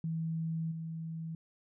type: tone with level steps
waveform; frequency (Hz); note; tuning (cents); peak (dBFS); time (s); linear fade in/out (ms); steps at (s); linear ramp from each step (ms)
sine; 162.5; E3; -24; -32 / -37; 0.04-1.35; 2; 0.71; 10
effects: none